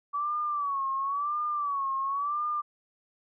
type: tone with vibrato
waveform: sine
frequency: 1140 Hz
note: C#6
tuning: 48 cents sharp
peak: -27 dBFS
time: 0.13-2.62 s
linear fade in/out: 20 ms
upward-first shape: sine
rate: 0.96 Hz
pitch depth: 100 cents each way
effects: none